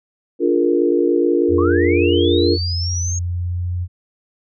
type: chord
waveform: sine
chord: Bb dominant seventh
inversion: first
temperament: just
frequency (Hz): 291.4 / 349.6 / 419.5 / 466.2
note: D4 / F4 / Ab4 / Bb4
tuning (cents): -13 / +2 / +17 / 0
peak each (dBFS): -19 / -16 / -22 / -19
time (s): 0.39-2.58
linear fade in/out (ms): 50
type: tone with pitch glide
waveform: sine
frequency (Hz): 87.31 to 88.94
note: F2 to F2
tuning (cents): 0 to +32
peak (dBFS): -19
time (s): 1.48-3.88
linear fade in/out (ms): 50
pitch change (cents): +32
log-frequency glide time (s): 3.03-3.76
type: linear sweep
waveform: sine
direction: up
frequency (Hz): 1046.5 to 6600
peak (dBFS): -23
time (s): 1.58-3.19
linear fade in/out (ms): 5
effects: none